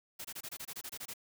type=noise bursts; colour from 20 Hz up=white; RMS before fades=-43 dBFS; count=12; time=0.19-1.138 s; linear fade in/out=10 ms; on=57 ms; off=24 ms; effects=none